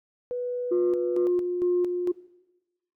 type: tone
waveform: sine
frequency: 492.4 Hz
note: B4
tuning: 5 cents flat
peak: -27 dBFS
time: 0.31-1.27 s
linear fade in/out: 0 ms
type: tone with tremolo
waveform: sine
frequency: 355.8 Hz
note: F4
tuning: 32 cents sharp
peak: -19 dBFS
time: 0.71-2.12 s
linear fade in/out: 10 ms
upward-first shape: square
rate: 2.2 Hz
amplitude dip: 50%
effects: noise-tail reverb RT60 1.0 s tail -19 dB re dry + tanh soft clip ceiling -16 dBFS